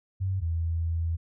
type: tone pair in turn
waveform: sine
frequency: 95 / 82.85 Hz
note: F#2 / E2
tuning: +46 / +9 cents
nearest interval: major second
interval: 237 cents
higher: first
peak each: -25 dBFS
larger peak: neither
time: 0.2-0.41 / 0.41-1.17 s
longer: second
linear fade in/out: 20 ms
effects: none